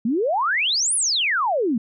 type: exponential two-way sweep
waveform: sine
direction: up then down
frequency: 210.3 to 10410 to 210.3 Hz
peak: -18 dBFS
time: 0.05-1.78 s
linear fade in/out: 5 ms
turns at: 0.95 s
effects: none